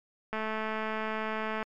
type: click train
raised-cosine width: 0.5 ms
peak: -19 dBFS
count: 284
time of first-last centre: 0.33-1.628 s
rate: 218 Hz
effects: MP3 96 kbps